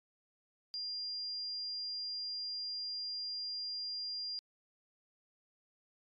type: tone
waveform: sine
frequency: 4800 Hz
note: D8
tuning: 37 cents sharp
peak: -36 dBFS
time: 0.74-4.39 s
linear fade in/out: 0 ms
effects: tanh soft clip ceiling -35 dBFS + AAC 32 kbps